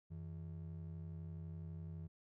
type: ring-modulated tone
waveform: triangle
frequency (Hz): 125.4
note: B2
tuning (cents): +27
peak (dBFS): -40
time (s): 0.1-2.08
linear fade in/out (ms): 20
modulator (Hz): 36
effects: none